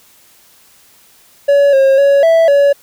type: tone with pitch steps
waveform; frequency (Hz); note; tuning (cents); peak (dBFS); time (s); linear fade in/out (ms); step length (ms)
triangle; 566 / 539 / 560 / 658 / 566; C#5 / C#5 / C#5 / E5 / C#5; +36 / -49 / +18 / -3 / +36; -4; 1.48-2.73; 10; 250
effects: white hiss -47 dBFS RMS until 2.82 s